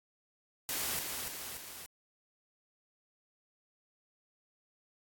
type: noise with echo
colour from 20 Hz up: white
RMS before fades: -35 dBFS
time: 0.69-0.99 s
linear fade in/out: 0 ms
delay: 290 ms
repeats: 3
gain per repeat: -4 dB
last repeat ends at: 1.86 s
effects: AAC 64 kbps